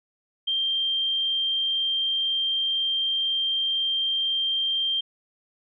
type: tone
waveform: sine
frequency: 3171 Hz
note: G7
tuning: 19 cents sharp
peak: -22 dBFS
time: 0.47-5.01 s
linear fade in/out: 10 ms
effects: none